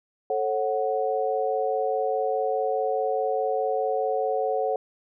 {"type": "chord", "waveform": "sine", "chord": "F# minor", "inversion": "first", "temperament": "equal with one note detuned", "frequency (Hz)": [440, 544.8, 740], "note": ["A4", "C#5", "F#5"], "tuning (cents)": [0, -30, 0], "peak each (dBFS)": -27, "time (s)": [0.3, 4.76], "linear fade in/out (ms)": 2, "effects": []}